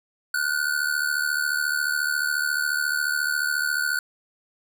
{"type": "ring-modulated tone", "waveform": "square", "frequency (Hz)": 1480, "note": "F#6", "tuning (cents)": 0, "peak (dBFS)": -20, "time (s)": [0.34, 3.99], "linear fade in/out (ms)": 2, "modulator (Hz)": 37.1, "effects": []}